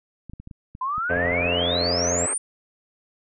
clicks, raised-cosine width 5 ms, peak -26 dBFS, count 12, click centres 0.297 / 0.335 / 0.4 / 0.474 / 0.512 / 0.751 / 0.981 / 1.167 / 1.253 / 1.317 / 1.404 / 1.457 s
sine exponential sweep, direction up, 1000 to 9397 Hz, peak -23 dBFS, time 0.81-2.38 s, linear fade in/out 5 ms
harmonic tone, 87.31 Hz, F2, in tune, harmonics 1 / 2 / 3 / 5 / 6 / 7 / 8, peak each -31 / -34 / -32 / -31 / -29 / -28 / -32 dBFS, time 1.09-2.27 s, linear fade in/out 20 ms
pink band-pass noise, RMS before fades -34 dBFS, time 1.09-2.34 s, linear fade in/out 10 ms, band 300 to 2400 Hz, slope 48 dB/octave
effects none

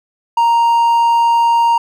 triangle tone, 932.3 Hz, A#5, in tune, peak -7 dBFS, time 0.37-1.78 s, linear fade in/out 5 ms, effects none

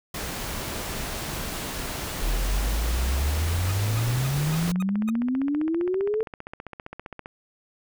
pink noise, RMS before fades -32 dBFS, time 0.14-4.72 s, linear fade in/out 5 ms
sine exponential sweep, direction up, 38.15 to 447.4 Hz, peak -22 dBFS, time 2.22-6.23 s, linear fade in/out 0 ms
25% pulse tone bursts, 1244.5 Hz, D#6, in tune, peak -31 dBFS, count 6, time 3.69-5.102 s, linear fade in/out 5 ms, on 27 ms, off 250 ms
click train, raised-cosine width 0.5 ms, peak -22 dBFS, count 44, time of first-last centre 4.43-7.259 s, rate 15.2 Hz
effects none

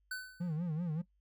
square tone with exponential decay, 1508 Hz, F#6, 32 cents sharp, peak -36 dBFS, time 0.11-0.57 s, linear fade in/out 5 ms, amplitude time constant 100 ms
triangle tone with vibrato, 164.81 Hz, E3, in tune, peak -31 dBFS, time 0.4-1.02 s, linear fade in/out 10 ms, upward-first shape sine, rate 5.2 Hz, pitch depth 150 cents each way
effects noise-tail reverb RT60 0.1 s tail -17 dB re dry + added 50 Hz sine -70 dBFS peak until 1.2 s

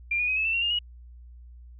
sine tone with pitch steps, 2388 / 2455 / 2524 / 2595 / 2668 / 2743 / 2820 / 2899 Hz, D7 / D#7 / D#7 / E7 / E7 / F7 / F7 / F#7, +28 / -24 / +24 / -28 / +20 / -32 / +16 / -36 cents, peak -23 dBFS, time 0.11-0.79 s, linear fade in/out 5 ms, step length 85 ms, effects added 60 Hz sine -44 dBFS peak until 1.79 s

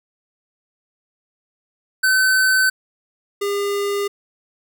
square tone pair in turn, 1525 / 403.9 Hz, G6 / G#4, -48 / -48 cents, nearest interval octave + major seventh, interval 2300 cents, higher first, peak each -14 / -20 dBFS, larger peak first, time 2.03-2.7 / 3.41-4.08 s, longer neither, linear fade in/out 10 ms, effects none

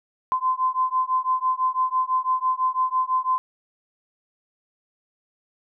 sine beating tone pair, 1027 / 1033 Hz, C6 / C6, -33 / -22 cents, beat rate 6 Hz, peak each -23 dBFS, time 0.32-3.38 s, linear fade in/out 0 ms, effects none

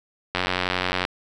click train, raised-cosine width 0.3 ms, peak -6 dBFS, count 65, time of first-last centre 0.35-1.051 s, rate 91.3 Hz, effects none

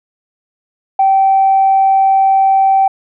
sine tone, 775 Hz, G5, 20 cents flat, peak -6 dBFS, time 0.99-2.88 s, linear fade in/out 5 ms, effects tanh soft clip ceiling -2 dBFS

